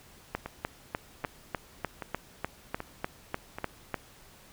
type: two click trains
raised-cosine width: 0.5 ms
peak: -15 / -21 dBFS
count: 13 / 5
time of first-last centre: 0.35-3.943 / 0.46-3.585 s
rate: 3.34 / 1.28 Hz
effects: pink hiss -55 dBFS RMS until 4.52 s